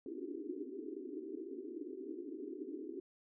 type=band-pass noise; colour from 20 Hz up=white; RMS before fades=-45 dBFS; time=0.06-3 s; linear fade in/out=2 ms; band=260 to 410 Hz; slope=96 dB/octave; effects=none